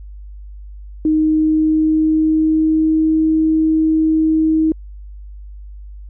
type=tone with pitch glide; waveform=sine; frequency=311.1 to 316.4 Hz; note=D#4 to D#4; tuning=0 to +29 cents; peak=-11 dBFS; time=1.05-4.72 s; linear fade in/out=2 ms; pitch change=+29 cents; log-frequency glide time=1.15-3.17 s; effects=added 50 Hz sine -31 dBFS peak until 6.09 s